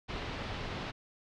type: low-pass noise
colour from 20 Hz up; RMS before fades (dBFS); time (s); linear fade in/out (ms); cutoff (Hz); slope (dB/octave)
pink; -39; 0.08-0.92; 20; 4200; 24
effects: none